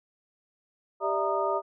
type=tone cluster; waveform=sine; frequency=394.1 / 591 / 659 / 931 / 1228 Hz; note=G4 / D5 / E5 / A#5 / D#6; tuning=+9 / +11 / -1 / -2 / -23 cents; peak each=-31 dBFS; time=1-1.62 s; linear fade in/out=50 ms; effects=none